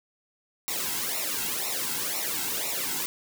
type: noise with flanger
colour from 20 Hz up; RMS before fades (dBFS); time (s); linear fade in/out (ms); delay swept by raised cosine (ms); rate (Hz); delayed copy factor
white; -30; 0.68-3.06; 0; 0.62 to 1.72; 2; -0.9
effects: none

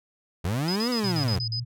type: linear two-way sweep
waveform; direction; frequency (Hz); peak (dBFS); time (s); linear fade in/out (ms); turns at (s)
30% pulse; up then down; 77.78 to 254.1 to 80.9; -22; 0.44-1.39; 10; 0.9
type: tone bursts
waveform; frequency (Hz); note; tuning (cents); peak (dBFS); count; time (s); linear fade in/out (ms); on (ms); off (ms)
sine; 5010; D#8; +11; -28; 8; 0.68-1.598; 2; 78; 42
type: tone with vibrato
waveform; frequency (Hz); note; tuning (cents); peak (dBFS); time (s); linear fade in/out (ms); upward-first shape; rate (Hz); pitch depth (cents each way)
sine; 116.54; A#2; 0; -29; 1.03-1.65; 20; square; 3.7; 60
effects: none

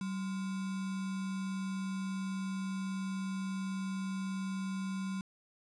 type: tone with sample-and-hold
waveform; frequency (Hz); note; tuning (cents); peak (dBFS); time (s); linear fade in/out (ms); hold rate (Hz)
sine; 190.7; G3; -47; -34; 0.01-5.21; 2; 1225
effects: resampled to 22050 Hz

